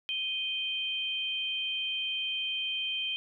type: tone pair together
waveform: sine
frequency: 2488 / 3135 Hz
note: D#7 / G7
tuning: -1 / -1 cents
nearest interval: major third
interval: 400 cents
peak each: -36 / -31 dBFS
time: 0.09-3.16 s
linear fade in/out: 0 ms
effects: none